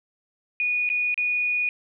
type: tone with dropouts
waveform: sine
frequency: 2461 Hz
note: D#7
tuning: 20 cents flat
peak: -21 dBFS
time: 0.6-1.69 s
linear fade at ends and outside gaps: 1 ms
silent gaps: 0.891-0.9 / 1.143-1.177 s
effects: none